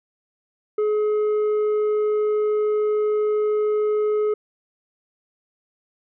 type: tone with tanh clipping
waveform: sine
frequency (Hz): 423.5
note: G#4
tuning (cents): +34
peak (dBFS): -19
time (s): 0.78-4.34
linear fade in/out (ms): 5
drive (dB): 5
effects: none